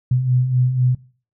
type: beating tone pair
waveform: sine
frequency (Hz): 123.1 / 127.1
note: B2 / C3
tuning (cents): -5 / -50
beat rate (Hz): 4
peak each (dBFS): -23 / -15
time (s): 0.11-0.95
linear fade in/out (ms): 5
effects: noise-tail reverb RT60 0.4 s tail -20 dB re dry